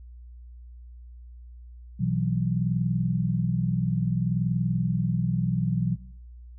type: chord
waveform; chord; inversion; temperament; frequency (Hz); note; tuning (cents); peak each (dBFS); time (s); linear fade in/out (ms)
sine; B suspended fourth; none; just; 123.47 / 164.63 / 185.21; B2 / E3 / F#3; 0 / -2 / +2; -27 / -27 / -27; 1.99-5.96; 20
effects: noise-tail reverb RT60 0.7 s tail -19 dB re dry + added 60 Hz sine -42 dBFS peak until 6.58 s